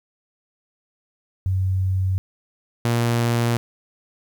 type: tone pair in turn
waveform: sine / sawtooth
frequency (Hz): 94.2 / 117.97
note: F#2 / A#2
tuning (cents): +32 / +21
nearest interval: major third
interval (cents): 389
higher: second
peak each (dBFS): -18 / -14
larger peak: second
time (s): 1.46-2.18 / 2.85-3.57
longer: neither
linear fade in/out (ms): 0
effects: 9-bit